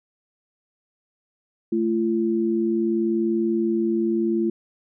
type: tone pair together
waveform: sine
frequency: 220 / 340.7 Hz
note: A3 / F4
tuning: 0 / -43 cents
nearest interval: minor sixth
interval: 757 cents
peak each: -23 / -21 dBFS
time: 1.72-4.5 s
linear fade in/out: 5 ms
effects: none